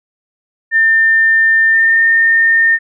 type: tone with pitch glide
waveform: sine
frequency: 1800 to 1819.9 Hz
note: A6 to A#6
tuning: +39 to -42 cents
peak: -7 dBFS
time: 0.71-2.79 s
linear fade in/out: 50 ms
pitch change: +19 cents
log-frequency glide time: 1.68-2.04 s
effects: none